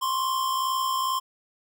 square tone pair together, 1046.5 / 1108.7 Hz, C6 / C#6, 0 / 0 cents, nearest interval minor second, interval 100 cents, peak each -25 / -34 dBFS, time 0.01-1.2 s, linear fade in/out 20 ms, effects none

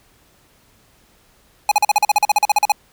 square tone bursts, 834 Hz, G#5, 7 cents sharp, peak -11 dBFS, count 16, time 1.69-2.72 s, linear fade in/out 2 ms, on 25 ms, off 42 ms, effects pink hiss -55 dBFS RMS until 2.92 s

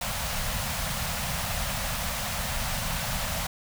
pink band-stop noise, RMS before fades -30 dBFS, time 0.01-3.47 s, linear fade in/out 5 ms, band 220 to 540 Hz, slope 48 dB/octave, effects none

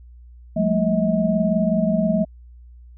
sine tone cluster, 177.6 / 203.5 / 222.3 / 637 Hz, F3 / G#3 / A3 / D#5, +29 / -35 / +18 / +41 cents, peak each -22 dBFS, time 0.56-2.25 s, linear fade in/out 10 ms, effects added 60 Hz sine -41 dBFS peak until 2.97 s

